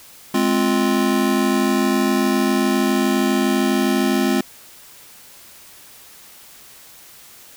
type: chord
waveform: square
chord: F minor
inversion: first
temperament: just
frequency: 209.5 / 261.9 / 349.2 Hz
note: Ab3 / C4 / F4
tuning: +15 / +2 / 0 cents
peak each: -21 / -20 / -22 dBFS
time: 0.34-4.41 s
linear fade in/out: 5 ms
effects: white hiss -44 dBFS RMS until 7.56 s